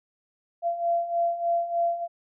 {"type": "beating tone pair", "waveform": "sine", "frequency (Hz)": [682, 685.3], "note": ["F5", "F5"], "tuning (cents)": [-41, -33], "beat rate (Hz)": 3.3, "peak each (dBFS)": [-29, -24], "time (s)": [0.62, 2.08], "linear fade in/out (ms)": 50, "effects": []}